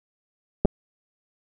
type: clicks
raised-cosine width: 2 ms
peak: -5 dBFS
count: 2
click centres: 0.65 / 0.655 s
effects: none